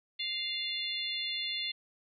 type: harmonic tone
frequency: 698.5 Hz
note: F5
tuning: in tune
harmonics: 3 / 4 / 5 / 6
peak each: -40 / -40 / -36 / -38 dBFS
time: 0.19-1.72 s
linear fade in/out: 10 ms
effects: none